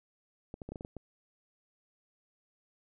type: clicks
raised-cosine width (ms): 2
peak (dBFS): -28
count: 8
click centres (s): 0.541 / 0.618 / 0.69 / 0.72 / 0.758 / 0.809 / 0.849 / 0.967
effects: none